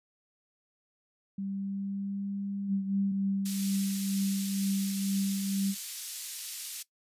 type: tone with pitch glide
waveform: sine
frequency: 196 to 198.85 Hz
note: G3 to G3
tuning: 0 to +25 cents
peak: -32 dBFS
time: 1.38-3.12 s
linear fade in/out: 5 ms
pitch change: +25 cents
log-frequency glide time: 1.5-2.28 s
type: tone with tremolo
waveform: sine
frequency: 196 Hz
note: G3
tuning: in tune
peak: -26 dBFS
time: 2.68-5.75 s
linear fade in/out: 50 ms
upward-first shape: triangle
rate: 2.1 Hz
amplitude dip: 45%
type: band-pass noise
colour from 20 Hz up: white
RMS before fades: -40 dBFS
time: 3.45-6.83 s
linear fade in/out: 10 ms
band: 3300 to 12000 Hz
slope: 12 dB/octave
effects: noise-tail reverb RT60 0.1 s tail -18 dB re dry + resampled to 32000 Hz